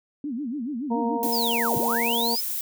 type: tone with vibrato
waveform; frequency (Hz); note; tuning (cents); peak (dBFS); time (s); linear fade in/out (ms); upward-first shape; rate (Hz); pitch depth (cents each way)
sine; 261.4; C4; -1; -27; 0.24-1.27; 2; sine; 7; 260
type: harmonic tone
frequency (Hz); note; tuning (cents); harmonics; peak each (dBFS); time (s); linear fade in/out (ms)
233.1; A#3; 0; 1 / 2 / 3 / 4; -29 / -29 / -33 / -28; 0.9-2.36; 20
type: noise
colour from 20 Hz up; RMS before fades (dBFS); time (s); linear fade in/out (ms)
violet; -29; 1.23-2.61; 0
type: linear two-way sweep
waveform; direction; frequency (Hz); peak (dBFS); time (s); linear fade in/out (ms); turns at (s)
sine; down then up; 5274 to 92.5 to 5274; -26; 1.32-2.41; 10; 1.77
effects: none